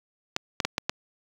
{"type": "clicks", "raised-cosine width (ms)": 0.2, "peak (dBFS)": -7, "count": 5, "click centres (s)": [0.364, 0.602, 0.65, 0.781, 0.895], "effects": ["high-pass 80 Hz 12 dB/octave", "7-bit"]}